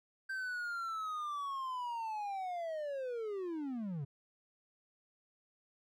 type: linear sweep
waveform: triangle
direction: down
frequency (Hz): 1568 to 130.81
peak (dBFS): -35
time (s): 0.29-4.05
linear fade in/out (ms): 10
effects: none